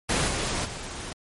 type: noise with level steps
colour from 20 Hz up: pink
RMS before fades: -24 / -28 / -36 dBFS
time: 0.09-1.13 s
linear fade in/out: 5 ms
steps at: 0.27 / 0.64 s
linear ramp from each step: 20 ms
effects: MP3 48 kbps